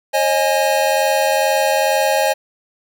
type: chord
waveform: square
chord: C# suspended second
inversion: none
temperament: equal with one note detuned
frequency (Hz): 540.1 / 622.3 / 830.6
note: C#5 / D#5 / G#5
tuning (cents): -45 / 0 / 0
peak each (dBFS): -19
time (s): 0.13-2.34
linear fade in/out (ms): 20
effects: none